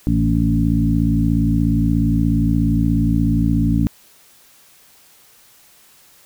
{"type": "harmonic tone with a mistuned harmonic", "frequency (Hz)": 56.9, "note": "A#1", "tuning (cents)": -41, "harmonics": [1, 2, 3, 4, 5], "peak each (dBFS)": [-20, -20, -20, -20, -20], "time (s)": [0.07, 3.87], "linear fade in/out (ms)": 0, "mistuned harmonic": 3, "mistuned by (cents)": -33, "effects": ["white hiss -50 dBFS RMS until 6.25 s"]}